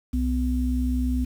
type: tone pair together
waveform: sine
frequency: 62.9 / 251.6 Hz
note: B1 / B3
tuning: +32 / +32 cents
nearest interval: 2 octaves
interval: 2400 cents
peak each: -23 / -25 dBFS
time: 0.13-1.25 s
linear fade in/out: 10 ms
effects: 8-bit